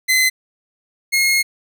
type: tone pair in turn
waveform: sawtooth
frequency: 2043 / 2155 Hz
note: C7 / C#7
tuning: -42 / -49 cents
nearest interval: minor second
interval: 93 cents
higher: second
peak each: -9 / -10 dBFS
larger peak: first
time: 0.08-0.3 / 1.12-1.43 s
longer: second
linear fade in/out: 20 ms
effects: none